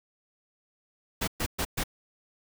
pink noise bursts, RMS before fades -29 dBFS, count 4, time 1.21-1.838 s, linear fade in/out 10 ms, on 67 ms, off 120 ms, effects none

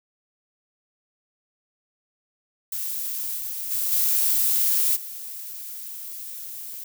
violet noise with level steps, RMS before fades -29 / -31 / -25 / -21 / -36 dBFS, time 2.72-6.84 s, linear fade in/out 5 ms, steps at 3.36 / 3.7 / 3.91 / 4.95 s, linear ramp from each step 20 ms, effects none

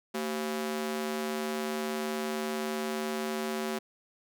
sawtooth ring-modulated tone, 303.9 Hz, D#4, 41 cents flat, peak -24 dBFS, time 0.14-3.79 s, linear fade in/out 10 ms, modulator 80.2 Hz, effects none

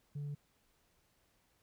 sine tone, 144.7 Hz, D3, 25 cents flat, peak -36 dBFS, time 0.15-0.35 s, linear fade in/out 10 ms, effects tanh soft clip ceiling -37 dBFS + pink hiss -74 dBFS RMS until 1.62 s

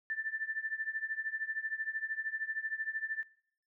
sine tone with tremolo, 1770 Hz, A6, 10 cents sharp, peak -30 dBFS, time 0.1-3.23 s, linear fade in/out 0 ms, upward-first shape triangle, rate 13 Hz, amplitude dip 95%, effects noise-tail reverb RT60 0.6 s tail -22 dB re dry

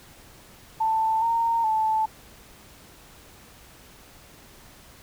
sine tone with pitch steps, 886 / 921 / 875 Hz, A5 / A#5 / A5, +12 / -21 / -10 cents, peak -20 dBFS, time 0.8-2.06 s, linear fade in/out 10 ms, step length 420 ms, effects pink hiss -50 dBFS RMS until 5.02 s

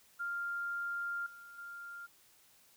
sine tone with level steps, 1396.9 Hz, F6, in tune, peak -35 / -50 / -44 dBFS, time 0.19-2.07 s, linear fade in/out 20 ms, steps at 1.26 / 1.58 s, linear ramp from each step 5 ms, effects white hiss -65 dBFS RMS until 2.76 s

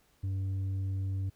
sine tone with tanh clipping, 96.2 Hz, G2, 32 cents flat, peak -31 dBFS, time 0.23-1.3 s, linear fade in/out 10 ms, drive 4 dB, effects pink hiss -68 dBFS RMS until 1.35 s

